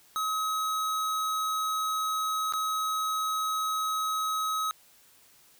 square tone with dropouts, 1275 Hz, D#6, 42 cents sharp, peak -28 dBFS, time 0.16-4.71 s, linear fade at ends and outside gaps 0 ms, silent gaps 2.524-2.536 s, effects white hiss -59 dBFS RMS until 5.59 s

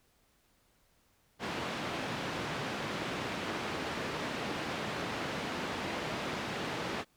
pink band-pass noise, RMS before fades -37 dBFS, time 1.39-7.05 s, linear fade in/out 50 ms, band 160 to 3400 Hz, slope 12 dB/octave, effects pink hiss -70 dBFS RMS until 7.16 s

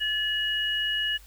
sine tone pair together, 1725 / 2901 Hz, A6 / F#7, -35 / -35 cents, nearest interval major sixth, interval 900 cents, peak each -29 / -26 dBFS, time 0-1.18 s, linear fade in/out 20 ms, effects added 50 Hz sine -49 dBFS peak until 1.26 s + white hiss -55 dBFS RMS until 1.26 s

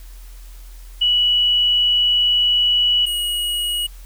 sine / square tone pair in turn, 2940 / 2901 Hz, F#7 / F#7, -12 / -35 cents, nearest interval unison, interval 23 cents, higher first, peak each -13 / -20 dBFS, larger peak first, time 1.01-3.06 / 3.06-3.87 s, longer first, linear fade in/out 10 ms, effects added 42 Hz sine -35 dBFS peak until 4.05 s + white hiss -49 dBFS RMS until 4.05 s

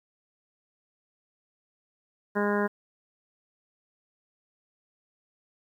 harmonic tone, 205.2 Hz, G#3, 21 cents flat, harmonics 1 / 2 / 3 / 4 / 5 / 6 / 7 / 8 / 9, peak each -28 / -28 / -33 / -37 / -33 / -44 / -35 / -35 / -40 dBFS, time 2.35-2.68 s, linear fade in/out 20 ms, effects 10-bit

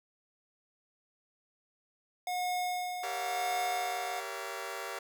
square tone with tremolo, 723 Hz, F#5, 40 cents flat, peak -31 dBFS, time 2.27-4.2 s, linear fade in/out 2 ms, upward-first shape sine, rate 0.95 Hz, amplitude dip 50%
15% pulse chord, G diminished seventh, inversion none, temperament just, 392 / 470.4 / 564.5 / 677.4 Hz, G4 / Bb4 / Db5 / Fb5, 0 / +16 / +31 / +47 cents, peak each -37 dBFS, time 3.03-4.99 s, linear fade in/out 5 ms
effects none

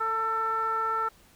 15% pulse tone with low-pass filter, 446.2 Hz, A4, 24 cents sharp, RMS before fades -28 dBFS, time 0-1.09 s, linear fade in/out 10 ms, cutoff 1300 Hz, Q 5.5, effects pink hiss -58 dBFS RMS until 1.35 s

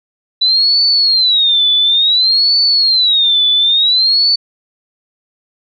sine tone with vibrato, 3951 Hz, B7, in tune, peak -8 dBFS, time 0.41-4.36 s, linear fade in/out 10 ms, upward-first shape sine, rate 0.57 Hz, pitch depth 220 cents each way, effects none

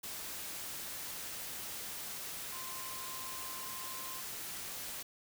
sine tone in noise, 1046 Hz, C6, 1 cent flat, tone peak -48 dBFS, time 2.52-4.21 s, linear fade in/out 10 ms, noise white, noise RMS -43 dBFS, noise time 0.03-5.03 s, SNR -8 dB, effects none

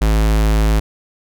square tone, 53.6 Hz, A1, 45 cents flat, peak -12 dBFS, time 0.01-0.8 s, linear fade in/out 10 ms, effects none

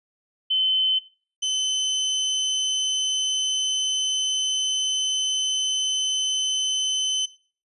sine / 30% pulse tone pair in turn, 3058 / 3047 Hz, G7 / G7, -44 / -50 cents, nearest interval unison, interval 6 cents, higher first, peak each -19 dBFS, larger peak neither, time 0.5-0.99 / 1.42-7.26 s, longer second, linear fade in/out 10 ms, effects noise-tail reverb RT60 0.4 s tail -17 dB re dry + resampled to 24000 Hz

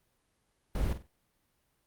brown noise with echo, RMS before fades -30 dBFS, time 0.75-0.93 s, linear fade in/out 2 ms, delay 47 ms, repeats 3, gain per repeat -10 dB, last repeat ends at 1.071 s, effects pink hiss -75 dBFS RMS until 1.86 s + Opus 32 kbps

